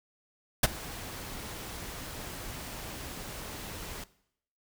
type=noise with ADSR envelope; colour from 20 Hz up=pink; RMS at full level=-18 dBFS; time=0.63-4.04 s; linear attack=6 ms; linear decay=28 ms; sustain=-23 dB; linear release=4 ms; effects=noise-tail reverb RT60 0.7 s tail -19 dB re dry